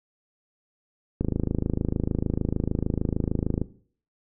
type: click train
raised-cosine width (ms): 3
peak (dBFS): -11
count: 65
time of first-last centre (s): 1.21-3.616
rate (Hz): 26.6
effects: noise-tail reverb RT60 0.5 s tail -17 dB re dry